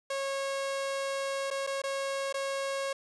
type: tone with dropouts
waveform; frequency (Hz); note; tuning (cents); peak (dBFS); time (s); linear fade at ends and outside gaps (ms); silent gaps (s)
sawtooth; 547; C#5; -23; -27; 0.1-2.93; 5; 1.504-1.51 / 1.667-1.672 / 1.819-1.837 / 2.327-2.341
effects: resampled to 22050 Hz + 9-bit